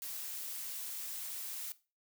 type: noise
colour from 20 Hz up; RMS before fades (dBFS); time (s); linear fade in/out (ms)
blue; -42; 0.02-1.72; 0
effects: noise-tail reverb RT60 0.3 s tail -17 dB re dry